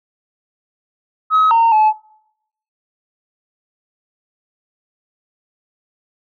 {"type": "tone with pitch steps", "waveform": "sine", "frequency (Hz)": [1275, 917, 862], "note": ["D#6", "A#5", "A5"], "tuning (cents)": [42, -29, -36], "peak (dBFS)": -7, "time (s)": [1.3, 1.93], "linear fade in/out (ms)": 50, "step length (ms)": 210, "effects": ["noise-tail reverb RT60 0.8 s tail -25 dB re dry", "tanh soft clip ceiling -7 dBFS"]}